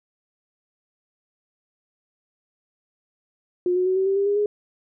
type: tone with pitch steps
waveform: sine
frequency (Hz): 357.8 / 365.5 / 373.4 / 381.5 / 389.7 / 398.2 / 406.8 / 415.5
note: F4 / F#4 / F#4 / G4 / G4 / G4 / G#4 / G#4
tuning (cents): +42 / -21 / +16 / -47 / -10 / +27 / -36 / +1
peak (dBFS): -18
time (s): 3.66-4.46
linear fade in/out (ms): 2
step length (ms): 100
effects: none